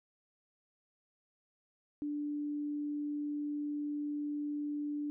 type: tone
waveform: sine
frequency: 293.7 Hz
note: D4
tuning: in tune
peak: -34 dBFS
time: 2.02-5.1 s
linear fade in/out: 0 ms
effects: none